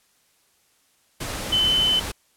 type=tone in noise; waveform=sine; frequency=3041 Hz; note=F#7; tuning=47 cents sharp; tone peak=-17 dBFS; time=1.52-2 s; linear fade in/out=10 ms; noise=pink; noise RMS=-30 dBFS; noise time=1.2-2.12 s; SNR=+10 dB; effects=white hiss -63 dBFS RMS until 2.36 s + low-pass 12000 Hz 12 dB/octave